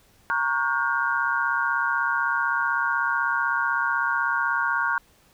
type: chord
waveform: sine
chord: G half-diminished seventh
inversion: first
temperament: equal with one note detuned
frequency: 932.3 / 1108.7 / 1432 / 1568 Hz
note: Bb5 / Db6 / F6 / G6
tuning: 0 / 0 / +43 / 0 cents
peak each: -28 / -28 / -25 / -27 dBFS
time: 0.3-4.98 s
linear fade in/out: 0 ms
effects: pink hiss -59 dBFS RMS until 5.33 s